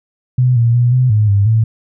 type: tone with pitch steps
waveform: sine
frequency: 126 / 117.2 / 121.4 / 127.2 / 106.7 / 100.5 / 111.6 Hz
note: B2 / A#2 / B2 / C3 / G#2 / G2 / A2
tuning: +35 / +10 / -29 / -48 / +47 / +44 / +25 cents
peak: -8 dBFS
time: 0.38-1.64 s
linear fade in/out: 5 ms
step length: 180 ms
effects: none